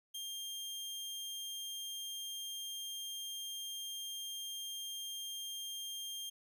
sawtooth tone, 3200 Hz, G7, 35 cents sharp, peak -38 dBFS, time 0.14-6.3 s, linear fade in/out 10 ms, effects none

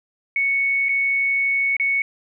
sine tone with dropouts, 2217 Hz, C#7, in tune, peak -17 dBFS, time 0.36-2.02 s, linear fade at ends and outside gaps 2 ms, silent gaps 0.886-0.891 / 1.767-1.798 s, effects none

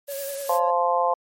blue noise, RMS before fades -34 dBFS, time 0.07-0.6 s, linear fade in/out 50 ms
triangle tone with vibrato, 557 Hz, C#5, 8 cents sharp, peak -28 dBFS, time 0.08-0.71 s, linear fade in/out 10 ms, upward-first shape sine, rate 10 Hz, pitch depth 35 cents each way
harmonic tone, 174.1 Hz, F3, 5 cents flat, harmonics 3 / 4 / 5 / 6, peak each -24 / -24 / -24 / -24 dBFS, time 0.49-1.14 s, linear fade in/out 5 ms
effects MP3 64 kbps

